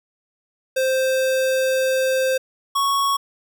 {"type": "tone pair in turn", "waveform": "square", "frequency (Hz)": [523.3, 1108.8], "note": ["C5", "C#6"], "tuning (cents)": [0, 0], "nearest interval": "octave + minor second", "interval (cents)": 1300, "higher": "second", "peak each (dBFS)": -18, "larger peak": "neither", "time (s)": [[0.76, 2.38], [2.75, 3.17]], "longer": "first", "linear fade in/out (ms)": 10, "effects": []}